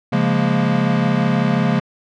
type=chord; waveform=square; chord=Bb minor seventh; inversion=first; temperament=equal; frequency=138.59 / 174.61 / 207.7 / 233.1 Hz; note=Db3 / F3 / Ab3 / Bb3; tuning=0 / 0 / 0 / 0 cents; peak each=-21 dBFS; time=0.12-1.8 s; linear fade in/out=10 ms; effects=low-pass 3000 Hz 12 dB/octave